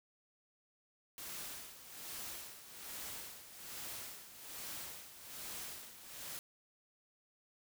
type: noise with tremolo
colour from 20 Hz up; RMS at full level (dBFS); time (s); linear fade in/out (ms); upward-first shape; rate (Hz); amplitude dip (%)
white; -45; 1.18-6.39; 0; sine; 1.2; 70
effects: none